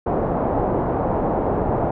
white low-pass noise, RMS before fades -21 dBFS, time 0.06-1.91 s, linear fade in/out 5 ms, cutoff 810 Hz, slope 24 dB/octave, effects none

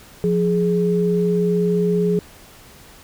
sine tone pair together, 176.1 / 418.4 Hz, F3 / G#4, +15 / +13 cents, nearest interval octave + minor third, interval 1498 cents, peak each -18 dBFS, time 0.24-2.19 s, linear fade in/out 0 ms, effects pink hiss -45 dBFS RMS until 3.03 s

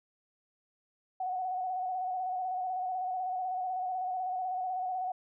sine tone with vibrato, 740 Hz, F#5, in tune, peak -31 dBFS, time 1.2-5.12 s, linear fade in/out 5 ms, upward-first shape square, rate 16 Hz, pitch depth 31 cents each way, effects none

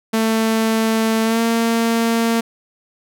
sawtooth tone with pitch glide, 222.7 to 229.4 Hz, A3 to A#3, +21 to -28 cents, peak -11 dBFS, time 0.13-2.41 s, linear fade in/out 10 ms, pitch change +51 cents, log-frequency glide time 1.24-1.4 s, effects none

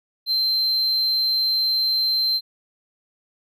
triangle tone, 4119 Hz, C8, 28 cents flat, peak -17 dBFS, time 0.26-2.41 s, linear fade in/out 50 ms, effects none

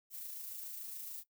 violet noise with amplitude modulation, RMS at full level -44 dBFS, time 0.1-1.24 s, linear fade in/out 50 ms, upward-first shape sine, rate 26.9 Hz, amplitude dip 30%, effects noise-tail reverb RT60 0.1 s tail -17 dB re dry

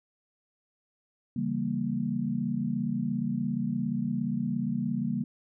sine chord, C# diminished seventh, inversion none, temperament equal, 138.59 / 164.81 / 196 / 233.1 Hz, C#3 / E3 / G3 / Bb3, 0 / 0 / 0 / 0 cents, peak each -35 / -36 / -32 / -30 dBFS, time 1.36-5.24 s, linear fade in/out 5 ms, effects none

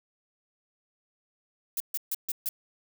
violet noise bursts, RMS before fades -30 dBFS, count 5, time 1.77-2.49 s, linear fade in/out 2 ms, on 32 ms, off 140 ms, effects none

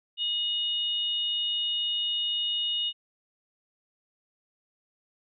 sine tone pair together, 2899 / 3653 Hz, F#7 / A#7, -36 / -36 cents, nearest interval major third, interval 400 cents, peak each -27 / -32 dBFS, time 0.17-2.93 s, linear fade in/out 50 ms, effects none

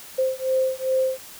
sine beating tone pair, 521 / 523.5 Hz, C5 / C5, -7 / +1 cents, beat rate 2.5 Hz, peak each -23 dBFS, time 0.18-1.19 s, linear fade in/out 10 ms, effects white hiss -42 dBFS RMS until 1.39 s

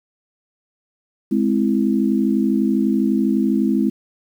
sine chord, Ab augmented, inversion none, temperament equal with one note detuned, 209.6 / 261.6 / 329.6 Hz, Ab3 / C4 / E4, +16 / 0 / 0 cents, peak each -18 / -19 / -21 dBFS, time 1.31-3.9 s, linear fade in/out 10 ms, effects 8-bit

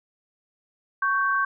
sine tone pair together, 1112 / 1558.9 Hz, C#6 / G6, +5 / -10 cents, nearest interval tritone, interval 585 cents, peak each -23 dBFS, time 1.02-1.45 s, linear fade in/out 5 ms, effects none

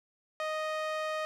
sawtooth tone with band-pass filter, 622.3 Hz, D#5, in tune, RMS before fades -34 dBFS, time 0.4-1.25 s, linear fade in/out 0 ms, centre 1300 Hz, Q 0.64, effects none

